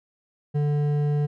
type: tone with hard clipping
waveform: triangle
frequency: 146.83 Hz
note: D3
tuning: in tune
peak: -22 dBFS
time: 0.54-1.27 s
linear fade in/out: 20 ms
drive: 12 dB
effects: none